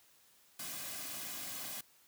white noise with comb filter, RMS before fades -43 dBFS, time 0.59-1.81 s, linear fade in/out 5 ms, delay 2.2 ms, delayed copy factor -0.6, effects white hiss -66 dBFS RMS until 2.07 s + high-pass 60 Hz 12 dB/octave

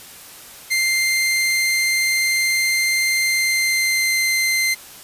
sawtooth tone with pitch glide, 2093 to 2080 Hz, C7 to C7, 0 to -11 cents, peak -13 dBFS, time 0.7-4.75 s, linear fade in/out 20 ms, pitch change -11 cents, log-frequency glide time 3.19-4.19 s, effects white hiss -40 dBFS RMS until 5.03 s + resampled to 32000 Hz

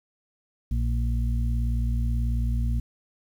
harmonic tone, 58.4 Hz, A#1, 4 cents sharp, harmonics 1 / 2 / 4, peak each -23 / -29 / -35 dBFS, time 0.71-2.8 s, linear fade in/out 5 ms, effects 9-bit

